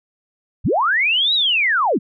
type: linear two-way sweep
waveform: sine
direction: up then down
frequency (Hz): 34.65 to 3951 to 141.2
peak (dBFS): -14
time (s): 0.64-1.99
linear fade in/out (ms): 20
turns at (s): 1.34
effects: none